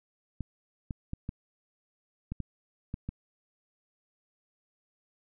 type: clicks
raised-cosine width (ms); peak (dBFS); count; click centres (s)
5; -22; 8; 0.407 / 0.908 / 1.134 / 1.291 / 2.32 / 2.403 / 2.941 / 3.09
effects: none